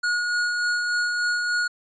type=tone with tremolo; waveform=square; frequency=1445 Hz; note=F#6; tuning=41 cents flat; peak=-21 dBFS; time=0.03-1.68 s; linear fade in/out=10 ms; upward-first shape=sine; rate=3.4 Hz; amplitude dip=30%; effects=resampled to 16000 Hz